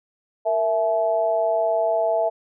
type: tone with amplitude modulation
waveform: sine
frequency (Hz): 659.3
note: E5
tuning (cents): 0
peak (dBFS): -14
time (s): 0.45-2.3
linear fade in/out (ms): 20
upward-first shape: sine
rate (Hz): 197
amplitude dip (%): 85
effects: none